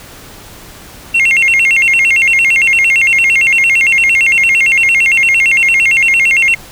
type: tone with vibrato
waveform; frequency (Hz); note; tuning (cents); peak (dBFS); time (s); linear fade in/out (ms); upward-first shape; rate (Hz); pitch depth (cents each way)
sine; 2411; D7; +45; -4; 1.14-6.55; 10; square; 8.8; 210
effects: tanh soft clip ceiling -5 dBFS + pink hiss -34 dBFS RMS until 6.71 s